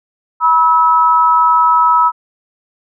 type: tone pair together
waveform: sine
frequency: 973 / 1295.5 Hz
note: B5 / E6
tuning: -26 / -30 cents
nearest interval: perfect fourth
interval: 496 cents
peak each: -10 dBFS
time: 0.4-2.12 s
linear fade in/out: 50 ms
effects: none